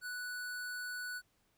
square tone, 1480 Hz, F#6, in tune, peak -40 dBFS, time 0.01-1.22 s, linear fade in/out 50 ms, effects pink hiss -75 dBFS RMS until 1.57 s

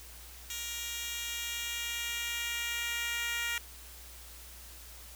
10% pulse tone with high-pass filter sweep, 470.5 Hz, A#4, 16 cents sharp, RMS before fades -36 dBFS, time 0.5-3.58 s, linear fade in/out 2 ms, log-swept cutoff 4000 to 1900 Hz, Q 1.2, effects added 60 Hz sine -51 dBFS peak until 5.15 s + white hiss -51 dBFS RMS until 5.15 s

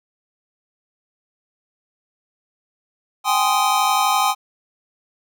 square chord, Ab major seventh, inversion third, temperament just, 778.7 / 830.6 / 1038.3 / 1245.9 Hz, G5 / Ab5 / C6 / Eb6, -12 / 0 / -14 / +2 cents, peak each -22 dBFS, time 3.24-4.35 s, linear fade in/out 50 ms, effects none

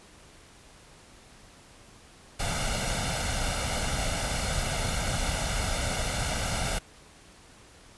pink noise with comb filter, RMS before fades -29 dBFS, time 2.39-6.79 s, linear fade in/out 10 ms, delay 1.4 ms, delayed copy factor +0.65, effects pink hiss -53 dBFS RMS until 7.97 s + resampled to 24000 Hz

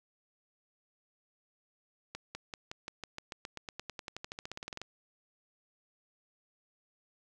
accelerating click train, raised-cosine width 0.2 ms, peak -23 dBFS, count 27, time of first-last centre 2.15-4.816 s, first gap 200 ms, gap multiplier 0.94, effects none

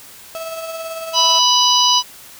35% pulse tone with tremolo, 653 Hz, E5, 17 cents flat, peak -22 dBFS, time 0.35-1.39 s, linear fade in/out 0 ms, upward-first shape triangle, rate 18 Hz, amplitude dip 45%
harmonic tone, 987.8 Hz, B5, in tune, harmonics 1 / 3 / 4 / 5 / 6, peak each -16 / -16 / -19 / -17 / -20 dBFS, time 1.13-2.03 s, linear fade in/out 50 ms
effects white hiss -40 dBFS RMS until 2.39 s

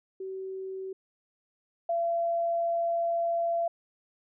sine tone pair in turn, 380.8 / 678.5 Hz, F#4 / E5, +50 / +50 cents, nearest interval minor seventh, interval 1000 cents, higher second, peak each -34 / -25 dBFS, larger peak second, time 0.2-0.93 / 1.89-3.68 s, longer second, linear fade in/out 5 ms, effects none

